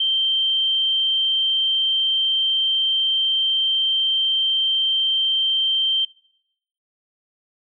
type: tone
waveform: sine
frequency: 3136 Hz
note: G7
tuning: in tune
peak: -17 dBFS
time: 0-6.05 s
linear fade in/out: 5 ms
effects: noise-tail reverb RT60 0.8 s tail -23 dB re dry

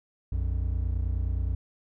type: tone pair together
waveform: triangle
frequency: 59.26 / 88.7 Hz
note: A#1 / F2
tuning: +29 / +27 cents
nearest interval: perfect fifth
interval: 698 cents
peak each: -25 / -28 dBFS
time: 0.32-1.55 s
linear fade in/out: 5 ms
effects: none

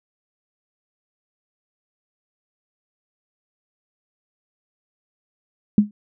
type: tone with exponential decay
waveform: sine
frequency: 207.7 Hz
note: G#3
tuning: in tune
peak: -6 dBFS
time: 5.78-5.91 s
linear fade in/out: 2 ms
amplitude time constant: 27 ms
effects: none

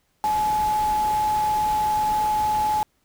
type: tone in noise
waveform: sine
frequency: 851 Hz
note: G#5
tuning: 42 cents sharp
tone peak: -19 dBFS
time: 0.24-2.83 s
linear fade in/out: 0 ms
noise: pink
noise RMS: -35 dBFS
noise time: 0.24-2.83 s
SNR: +13 dB
effects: pink hiss -68 dBFS RMS until 3.04 s

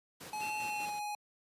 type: noise with tremolo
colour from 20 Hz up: pink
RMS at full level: -47 dBFS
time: 0.2-1 s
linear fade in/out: 10 ms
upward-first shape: square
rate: 5 Hz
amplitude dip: 50%
type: tone with pitch glide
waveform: square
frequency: 850 to 833.5 Hz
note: G#5 to G#5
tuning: +40 to +6 cents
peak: -37 dBFS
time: 0.33-1.15 s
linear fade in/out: 2 ms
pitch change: -34 cents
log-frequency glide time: 0.59-0.82 s
type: tone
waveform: triangle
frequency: 2709 Hz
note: E7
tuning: 47 cents sharp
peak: -38 dBFS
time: 0.41-0.86 s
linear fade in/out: 10 ms
effects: high-pass 150 Hz 12 dB/octave + resampled to 32000 Hz

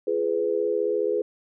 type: tone cluster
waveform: sine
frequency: 344.5 / 419.4 / 498.4 Hz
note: F4 / G#4 / B4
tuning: -24 / +17 / +16 cents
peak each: -30 / -24 / -26 dBFS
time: 0.07-1.22 s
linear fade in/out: 5 ms
effects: none

